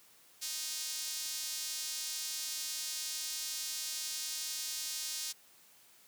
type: tone with high-pass filter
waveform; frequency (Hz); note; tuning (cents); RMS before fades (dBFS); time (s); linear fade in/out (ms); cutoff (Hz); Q
sawtooth; 311.1; D#4; 0; -39; 0.41-5.33; 20; 5100; 1.3
effects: white hiss -62 dBFS RMS until 6.07 s + high-pass 100 Hz 12 dB/octave